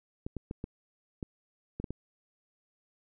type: clicks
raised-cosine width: 3 ms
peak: -23 dBFS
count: 8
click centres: 0.265 / 0.367 / 0.511 / 0.641 / 1.228 / 1.8 / 1.842 / 1.906 s
effects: none